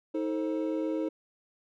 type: chord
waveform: triangle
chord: A diminished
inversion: second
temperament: just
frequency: 316.8 / 440 / 528 Hz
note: Eb4 / A4 / C5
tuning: +31 / 0 / +16 cents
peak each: -28 / -34 / -33 dBFS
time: 0.14-1.09 s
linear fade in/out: 10 ms
effects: none